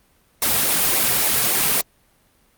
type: noise with flanger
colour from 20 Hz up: white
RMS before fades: -18 dBFS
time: 0.42-1.81 s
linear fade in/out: 2 ms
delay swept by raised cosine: 0.6 to 3.5 ms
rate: 3.6 Hz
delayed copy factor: -0.55
effects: pink hiss -59 dBFS RMS until 2.57 s + Opus 32 kbps